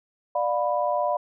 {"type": "chord", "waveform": "sine", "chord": "B diminished", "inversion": "first", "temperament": "just", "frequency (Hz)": [592.7, 711.2, 987.8], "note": ["D5", "F5", "B5"], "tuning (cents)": [16, 31, 0], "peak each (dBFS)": [-25, -26, -27], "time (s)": [0.35, 1.17], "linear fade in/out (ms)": 5, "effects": []}